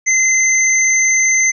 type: tone pair together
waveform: sine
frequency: 2064 / 6185 Hz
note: C7 / G8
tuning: -24 / -24 cents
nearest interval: octave + perfect fifth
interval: 1900 cents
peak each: -13 dBFS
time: 0.06-1.52 s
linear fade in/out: 20 ms
effects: none